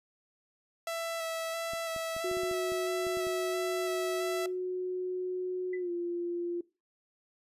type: tone with vibrato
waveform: sawtooth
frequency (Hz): 659.3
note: E5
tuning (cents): 0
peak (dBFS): -29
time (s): 0.87-4.46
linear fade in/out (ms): 2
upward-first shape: square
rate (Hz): 1.5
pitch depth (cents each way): 13
type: clicks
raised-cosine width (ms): 3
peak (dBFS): -34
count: 11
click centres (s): 1.735 / 1.963 / 2.165 / 2.314 / 2.37 / 2.434 / 2.513 / 2.72 / 3.068 / 3.171 / 3.269
type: tone with pitch glide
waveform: sine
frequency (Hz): 366.1 to 347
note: F#4 to F4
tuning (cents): -18 to -11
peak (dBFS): -31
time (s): 2.24-6.61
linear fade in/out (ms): 5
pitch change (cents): -93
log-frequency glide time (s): 5.78-5.91
type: tone with exponential decay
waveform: sine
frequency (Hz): 1998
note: B6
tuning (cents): +20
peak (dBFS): -38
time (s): 5.73-5.85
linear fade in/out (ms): 5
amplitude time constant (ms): 24
effects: noise-tail reverb RT60 0.3 s tail -21 dB re dry + resampled to 32000 Hz